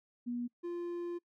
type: tone pair in turn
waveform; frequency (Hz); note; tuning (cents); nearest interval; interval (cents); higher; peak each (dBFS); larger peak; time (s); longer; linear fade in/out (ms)
sine / triangle; 241.6 / 347.2; B3 / F4; -38 / -10; tritone; 628; second; -34 / -34; neither; 0.26-0.48 / 0.63-1.19; second; 20
effects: noise-tail reverb RT60 0.1 s tail -24 dB re dry